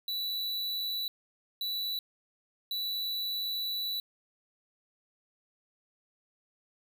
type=tone bursts at uneven times; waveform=square; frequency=3951 Hz; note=B7; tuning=in tune; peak=-32 dBFS; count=3; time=0.08-1.08 / 1.61-1.99 / 2.71-4 s; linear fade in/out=2 ms; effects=none